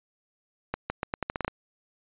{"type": "accelerating click train", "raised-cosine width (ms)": 0.5, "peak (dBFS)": -13, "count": 10, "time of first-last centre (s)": [0.74, 1.48], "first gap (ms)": 160, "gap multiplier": 0.82, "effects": ["resampled to 8000 Hz"]}